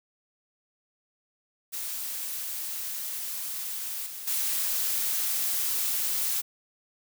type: noise with level steps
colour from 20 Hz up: blue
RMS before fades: -34 / -39 / -28 dBFS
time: 1.72-6.42 s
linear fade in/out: 20 ms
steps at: 4.06 / 4.27 s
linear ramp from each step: 5 ms
effects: none